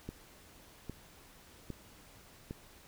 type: click train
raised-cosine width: 3 ms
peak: -27 dBFS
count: 4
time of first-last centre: 0.09-2.509 s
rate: 1.24 Hz
effects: pink hiss -58 dBFS RMS until 2.87 s